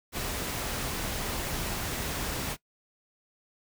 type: noise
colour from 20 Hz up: pink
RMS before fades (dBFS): -33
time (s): 0.12-2.57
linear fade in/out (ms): 50
effects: noise-tail reverb RT60 0.1 s tail -20 dB re dry